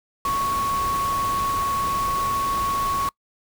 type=tone in noise; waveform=sine; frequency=1108.7 Hz; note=C#6; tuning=in tune; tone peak=-21 dBFS; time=0.25-3.09 s; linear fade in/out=2 ms; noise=pink; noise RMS=-32 dBFS; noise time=0.25-3.09 s; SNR=+8 dB; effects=noise-tail reverb RT60 0.1 s tail -25 dB re dry